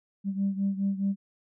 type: beating tone pair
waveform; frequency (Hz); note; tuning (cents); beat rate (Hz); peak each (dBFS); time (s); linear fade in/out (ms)
sine; 195.6 / 200.4; G3 / G3; -4 / +38; 4.8; -26 / -30; 0.24-1.16; 50
effects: tanh soft clip ceiling -19 dBFS